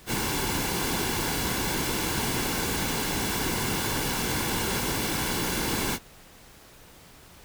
pink noise with comb filter, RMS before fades -28 dBFS, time 0.06-5.99 s, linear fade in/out 50 ms, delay 1.6 ms, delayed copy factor -0.5, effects pink hiss -51 dBFS RMS until 7.44 s

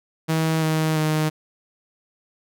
sawtooth tone with pitch steps, 160.2 / 157.63 / 155.1 Hz, E3 / D#3 / D#3, -49 / +23 / -5 cents, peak -15 dBFS, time 0.28-1.3 s, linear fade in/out 20 ms, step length 340 ms, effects none

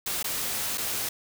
white noise with dropouts, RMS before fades -30 dBFS, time 0.06-1.09 s, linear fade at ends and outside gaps 5 ms, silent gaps 0.229-0.242 / 0.775-0.779 s, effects none

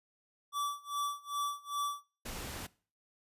square tone with tremolo, 1156 Hz, D6, 28 cents flat, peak -32 dBFS, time 0.52-2.04 s, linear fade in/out 50 ms, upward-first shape sine, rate 2.5 Hz, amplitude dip 95%
pink noise, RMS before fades -42 dBFS, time 2.25-2.67 s, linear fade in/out 10 ms
effects noise-tail reverb RT60 0.4 s tail -21 dB re dry + resampled to 32000 Hz

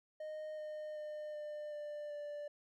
triangle tone with pitch steps, 617 / 611 / 605 / 599.1 / 593.2 / 587.4 Hz, D#5 / D#5 / D#5 / D5 / D5 / D5, -15 / -32 / -49 / +34 / +17 / 0 cents, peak -40 dBFS, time 0.2-2.48 s, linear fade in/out 5 ms, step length 380 ms, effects none

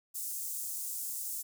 pink high-pass noise, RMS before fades -38 dBFS, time 0.14-1.43 s, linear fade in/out 20 ms, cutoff 7500 Hz, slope 24 dB/octave, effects none

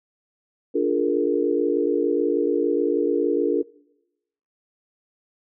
sine chord, Bb dominant seventh, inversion first, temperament just, 291.4 / 349.6 / 419.5 / 466.2 Hz, D4 / F4 / Ab4 / Bb4, -13 / +2 / +17 / 0 cents, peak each -24 dBFS, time 0.74-3.63 s, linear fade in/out 20 ms, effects noise-tail reverb RT60 0.9 s tail -23 dB re dry

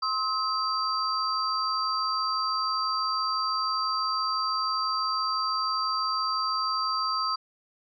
sine tone cluster, 1056 / 1282 / 4707 Hz, C6 / E6 / D8, +16 / -49 / +3 cents, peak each -31 / -28 / -30 dBFS, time 0.02-7.36 s, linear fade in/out 10 ms, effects none

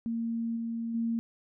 sine tone with level steps, 230 Hz, A#3, 23 cents flat, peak -29 / -31 / -27 dBFS, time 0.06-1.19 s, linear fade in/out 0 ms, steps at 0.56 / 0.94 s, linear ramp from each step 10 ms, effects none

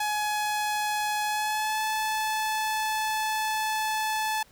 sawtooth tone with pitch glide, 843 to 867.7 Hz, G#5 to A5, +26 to -24 cents, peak -22 dBFS, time 0-4.43 s, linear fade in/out 5 ms, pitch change +50 cents, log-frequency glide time 1.25-1.83 s, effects pink hiss -58 dBFS RMS until 4.51 s

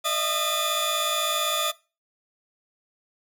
sawtooth tone cluster, 605 / 661 / 1227 / 3479 Hz, D#5 / E5 / D#6 / A7, -49 / +5 / -25 / -20 cents, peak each -28 / -27 / -24 / -24 dBFS, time 0.04-1.72 s, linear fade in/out 20 ms, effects noise-tail reverb RT60 0.3 s tail -20 dB re dry

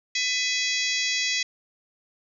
harmonic tone with a mistuned harmonic, 667 Hz, E5, 20 cents sharp, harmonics 3 / 4 / 5 / 6 / 7 / 8 / 9 / 10, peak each -29 / -30 / -31 / -32 / -32 / -33 / -34 / -34 dBFS, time 0.15-1.43 s, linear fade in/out 5 ms, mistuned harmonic 4, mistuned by -99 cents, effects none

